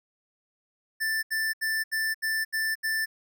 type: tone bursts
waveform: square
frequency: 1769 Hz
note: A6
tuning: 9 cents sharp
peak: -26 dBFS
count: 7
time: 1-3.06 s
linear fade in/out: 20 ms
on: 230 ms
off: 75 ms
effects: none